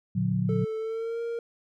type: chord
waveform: sine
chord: Bb augmented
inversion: none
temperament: just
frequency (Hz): 116.54 / 145.68 / 182.1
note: Bb2 / D3 / F#3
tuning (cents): 0 / -14 / -27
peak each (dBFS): -28 / -30 / -26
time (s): 0.15-0.65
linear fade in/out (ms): 10
type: tone with pitch glide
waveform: triangle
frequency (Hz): 440 to 465.6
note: A4 to A#4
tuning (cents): 0 to -2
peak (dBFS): -27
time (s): 0.49-1.39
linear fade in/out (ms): 2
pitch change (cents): +98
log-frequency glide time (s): 0.78-1.21
effects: none